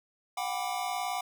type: chord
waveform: square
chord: G major seventh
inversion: third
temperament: equal with one note detuned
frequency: 725.2 / 784 / 987.8 / 1174.7 Hz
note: F#5 / G5 / B5 / D6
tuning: -35 / 0 / 0 / 0 cents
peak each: -35 / -37 / -40 / -40 dBFS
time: 0.37-1.21 s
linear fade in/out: 5 ms
effects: none